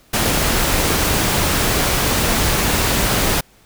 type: noise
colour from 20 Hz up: pink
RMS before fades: -17 dBFS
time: 0.13-3.41 s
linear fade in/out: 10 ms
effects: pink hiss -52 dBFS RMS until 3.65 s

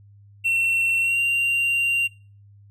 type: tone with pitch glide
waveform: triangle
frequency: 2712 to 2769 Hz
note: E7 to F7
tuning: +49 to -15 cents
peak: -17 dBFS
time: 0.44-2.08 s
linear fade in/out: 20 ms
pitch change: +36 cents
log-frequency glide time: 1.01-1.19 s
effects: noise-tail reverb RT60 0.4 s tail -23 dB re dry + added 101 Hz sine -47 dBFS peak until 2.7 s

